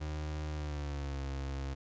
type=tone with pitch glide; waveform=35% pulse; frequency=76.3 to 68.37 Hz; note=D#2 to C#2; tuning=-33 to -23 cents; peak=-34 dBFS; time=0-1.75 s; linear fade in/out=20 ms; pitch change=-190 cents; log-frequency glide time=0.51-1.24 s; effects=resampled to 16000 Hz